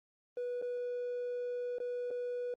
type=tone with dropouts; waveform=triangle; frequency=489.6 Hz; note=B4; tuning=15 cents flat; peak=-32 dBFS; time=0.37-2.54 s; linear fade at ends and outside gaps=2 ms; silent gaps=0.616-0.623 / 1.784-1.801 / 2.106-2.111 s; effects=tanh soft clip ceiling -30 dBFS + Opus 24 kbps